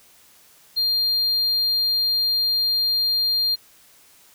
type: tone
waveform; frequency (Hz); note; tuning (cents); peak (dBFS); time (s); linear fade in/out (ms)
triangle; 4200; C8; +6; -17; 0.76-3.56; 20
effects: white hiss -53 dBFS RMS until 4.34 s